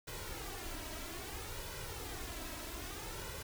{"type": "noise with flanger", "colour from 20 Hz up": "pink", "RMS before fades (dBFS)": -44, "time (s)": [0.07, 3.43], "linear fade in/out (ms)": 10, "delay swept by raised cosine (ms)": [2, 3.1], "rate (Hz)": 0.61, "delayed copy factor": 0.65, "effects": []}